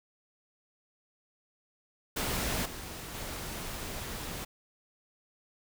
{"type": "noise with level steps", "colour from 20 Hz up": "pink", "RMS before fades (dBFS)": [-32, -42, -39], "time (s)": [2.16, 4.45], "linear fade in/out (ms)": 10, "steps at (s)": [2.65, 3.14], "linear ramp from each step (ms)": 10, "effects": []}